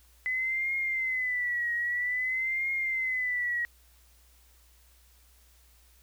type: tone with vibrato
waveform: sine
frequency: 2012 Hz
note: B6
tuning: 32 cents sharp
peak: -27 dBFS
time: 0.26-3.65 s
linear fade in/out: 0 ms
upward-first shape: triangle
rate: 0.51 Hz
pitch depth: 110 cents each way
effects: added 60 Hz sine -59 dBFS peak until 6.02 s + white hiss -63 dBFS RMS until 6.02 s